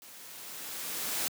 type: noise with level ramp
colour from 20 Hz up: white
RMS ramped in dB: -51 to -31 dBFS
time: 0.02-1.28 s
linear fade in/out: 0 ms
effects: high-pass 150 Hz 12 dB/octave